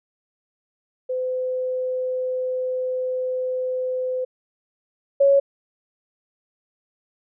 sine tone pair in turn, 510 / 555.1 Hz, C5 / C#5, -44 / +2 cents, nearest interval minor second, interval 146 cents, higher second, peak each -22 / -12 dBFS, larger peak second, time 1.09-4.25 / 5.2-5.4 s, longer first, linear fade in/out 10 ms, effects none

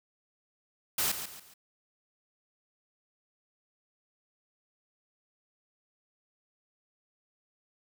white noise with echo, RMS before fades -29 dBFS, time 0.98-1.12 s, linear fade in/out 5 ms, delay 140 ms, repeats 3, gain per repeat -9 dB, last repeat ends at 1.54 s, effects none

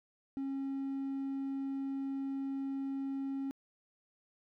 triangle tone, 272.2 Hz, C#4, 31 cents flat, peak -32 dBFS, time 0.37-3.51 s, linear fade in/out 0 ms, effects tanh soft clip ceiling -28 dBFS

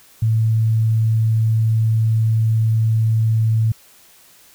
sine tone, 111.4 Hz, A2, 22 cents sharp, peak -13 dBFS, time 0.22-3.72 s, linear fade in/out 5 ms, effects white hiss -49 dBFS RMS until 4.54 s

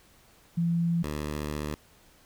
sine / 10% pulse tone pair in turn, 169.4 / 74.79 Hz, E3 / D2, +48 / +32 cents, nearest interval octave + major second, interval 1416 cents, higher first, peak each -23 dBFS, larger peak neither, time 0.57-1.03 / 1.03-1.75 s, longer second, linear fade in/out 10 ms, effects pink hiss -59 dBFS RMS until 2.25 s

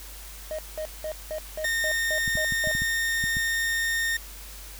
triangle tone bursts, 622.3 Hz, D#5, in tune, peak -27 dBFS, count 9, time 0.51-2.714 s, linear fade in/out 0 ms, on 76 ms, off 190 ms
40% pulse tone, 1833 Hz, A#6, 30 cents flat, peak -23 dBFS, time 1.64-4.17 s, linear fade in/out 5 ms
clicks, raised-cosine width 5 ms, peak -21 dBFS, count 8, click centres 2.278 / 2.354 / 2.523 / 2.673 / 2.751 / 2.82 / 3.24 / 3.369 s
effects added 49 Hz sine -42 dBFS peak until 4.79 s + white hiss -44 dBFS RMS until 4.79 s

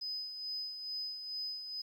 sine tone with tremolo, 5020 Hz, D#8, 15 cents sharp, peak -35 dBFS, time 0.01-1.82 s, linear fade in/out 10 ms, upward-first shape sine, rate 2.3 Hz, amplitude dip 55%, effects tanh soft clip ceiling -31 dBFS + 11-bit

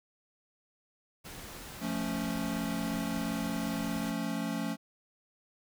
pink noise, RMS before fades -45 dBFS, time 1.24-4.12 s, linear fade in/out 20 ms
square chord, F augmented, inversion none, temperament equal, 174.61 / 220 / 277.2 Hz, F3 / A3 / C#4, 0 / 0 / 0 cents, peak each -38 / -36 / -37 dBFS, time 1.8-4.77 s, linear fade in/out 50 ms
effects none

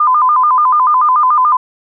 sine tone with vibrato, 1108.7 Hz, C#6, in tune, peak -7 dBFS, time 0-1.57 s, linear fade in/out 5 ms, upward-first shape square, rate 6.9 Hz, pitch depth 150 cents each way, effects none

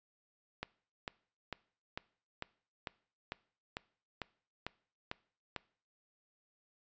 click train, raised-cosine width 0.3 ms, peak -22 dBFS, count 12, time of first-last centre 0.63-5.563 s, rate 2.23 Hz, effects noise-tail reverb RT60 0.5 s tail -22 dB re dry + resampled to 16000 Hz

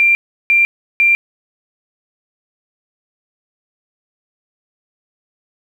sine tone bursts, 2374 Hz, D7, 18 cents sharp, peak -8 dBFS, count 3, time 0-1.15 s, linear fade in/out 0 ms, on 150 ms, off 350 ms, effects 7-bit

